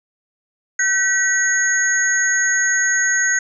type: tone cluster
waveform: sine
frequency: 1530 / 1928 / 6620 Hz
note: G6 / B6 / G#8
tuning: -42 / -42 / -6 cents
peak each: -19 dBFS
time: 0.79-3.39 s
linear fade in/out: 5 ms
effects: none